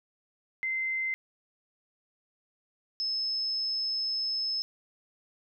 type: tone pair in turn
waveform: sine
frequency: 2074 / 5207 Hz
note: C7 / E8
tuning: -16 / -22 cents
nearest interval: octave + major third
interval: 1594 cents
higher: second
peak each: -28 dBFS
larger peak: neither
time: 0.63-1.14 / 3-4.62 s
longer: second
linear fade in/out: 0 ms
effects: none